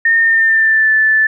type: tone with pitch glide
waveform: sine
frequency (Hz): 1827 to 1752.6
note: A#6 to A6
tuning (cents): -35 to -7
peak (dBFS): -8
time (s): 0.05-1.27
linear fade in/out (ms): 5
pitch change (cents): -72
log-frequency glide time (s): 0.2-0.91
effects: none